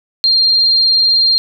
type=tone; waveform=sine; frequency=4194 Hz; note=C8; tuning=3 cents sharp; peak=-8 dBFS; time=0.24-1.38 s; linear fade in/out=0 ms; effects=none